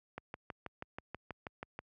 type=click train; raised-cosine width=0.5 ms; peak=-26 dBFS; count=11; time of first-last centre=0.18-1.79 s; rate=6.21 Hz; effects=high-pass 60 Hz 12 dB/octave